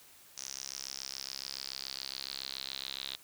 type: tone with band-pass filter sweep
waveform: sawtooth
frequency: 67.1 Hz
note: C2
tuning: 44 cents sharp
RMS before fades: -42 dBFS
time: 0.37-3.16 s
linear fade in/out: 10 ms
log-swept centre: 6000 to 3800 Hz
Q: 6.5
effects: white hiss -58 dBFS RMS until 3.23 s